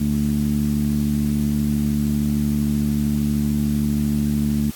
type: tone with low-pass filter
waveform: 15% pulse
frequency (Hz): 73.1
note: D2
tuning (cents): -7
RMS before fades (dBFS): -20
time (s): 0-4.71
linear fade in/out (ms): 10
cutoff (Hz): 230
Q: 3.6
effects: white hiss -40 dBFS RMS until 4.75 s + AAC 64 kbps